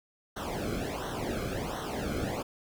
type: noise with flanger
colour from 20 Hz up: brown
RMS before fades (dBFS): -34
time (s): 0.36-2.43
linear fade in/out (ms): 10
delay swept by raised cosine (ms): 0.41 to 1.1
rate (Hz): 1.4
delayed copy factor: -1
effects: none